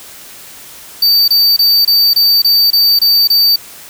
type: tone bursts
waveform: square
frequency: 4611 Hz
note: D8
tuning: 33 cents flat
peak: -7 dBFS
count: 9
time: 1.02-3.56 s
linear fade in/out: 5 ms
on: 260 ms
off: 25 ms
effects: white hiss -34 dBFS RMS until 3.89 s